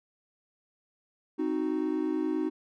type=chord; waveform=triangle; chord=C diminished; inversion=none; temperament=equal; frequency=261.6 / 311.1 / 370 Hz; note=C4 / Eb4 / Gb4; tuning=0 / 0 / 0 cents; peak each=-32 / -27 / -31 dBFS; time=1.38-2.5 s; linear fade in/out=20 ms; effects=none